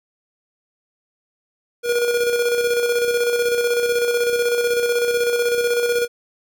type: tone with tremolo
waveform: square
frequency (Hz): 478.8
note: A#4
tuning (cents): +46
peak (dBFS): -16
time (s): 1.83-6.08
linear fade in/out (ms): 50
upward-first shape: square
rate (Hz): 16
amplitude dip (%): 40
effects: none